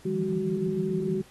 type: tone cluster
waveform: sine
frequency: 155.1 / 167.2 / 173.8 / 201.6 / 375.4 Hz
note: D#3 / E3 / F3 / G3 / F#4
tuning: -5 / +25 / -8 / +49 / +25 cents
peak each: -36 / -35 / -34 / -30 / -28 dBFS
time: 0.05-1.22 s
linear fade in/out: 10 ms
effects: pink hiss -55 dBFS RMS until 1.3 s + AAC 32 kbps